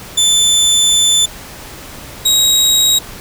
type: tone pair in turn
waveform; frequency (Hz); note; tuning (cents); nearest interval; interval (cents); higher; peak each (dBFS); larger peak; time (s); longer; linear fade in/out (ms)
25% pulse; 3520 / 3809; A7 / A#7; 0 / +37; minor second; 137; second; -5; neither; 0.17-1.26 / 2.25-2.99; first; 10
effects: pink hiss -32 dBFS RMS until 3.2 s